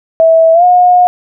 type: tone with pitch glide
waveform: sine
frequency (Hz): 652 to 719.3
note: E5 to F#5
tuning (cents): -19 to -49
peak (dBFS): -3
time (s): 0.2-1.07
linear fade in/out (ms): 0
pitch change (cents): +170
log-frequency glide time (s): 0.53-0.64
effects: none